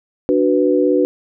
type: chord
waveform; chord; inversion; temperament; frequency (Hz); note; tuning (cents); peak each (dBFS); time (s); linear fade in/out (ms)
sine; B minor; first; equal; 293.7 / 370 / 493.9; D4 / F#4 / B4; 0 / 0 / 0; -16; 0.29-1.05; 0
effects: none